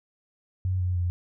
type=tone with pitch steps; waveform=sine; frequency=92.7 / 90.48 / 88.31 Hz; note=F#2 / F#2 / F2; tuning=+4 / -38 / +20 cents; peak=-23 dBFS; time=0.65-1.1 s; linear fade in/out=0 ms; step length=150 ms; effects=none